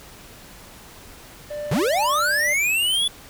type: tone with tremolo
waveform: triangle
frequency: 592 Hz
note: D5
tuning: 14 cents sharp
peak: -25 dBFS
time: 1.5-2.54 s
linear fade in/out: 10 ms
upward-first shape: sine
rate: 2 Hz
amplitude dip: 35%
type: linear sweep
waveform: square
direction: up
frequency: 103.83 to 3468 Hz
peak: -19 dBFS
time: 1.71-3.08 s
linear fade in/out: 5 ms
effects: pink hiss -44 dBFS RMS until 3.29 s